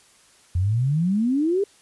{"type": "exponential sweep", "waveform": "sine", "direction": "up", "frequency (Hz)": [85, 415.3], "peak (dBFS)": -18, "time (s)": [0.55, 1.64], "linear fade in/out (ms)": 5, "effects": ["white hiss -55 dBFS RMS until 1.81 s", "resampled to 24000 Hz"]}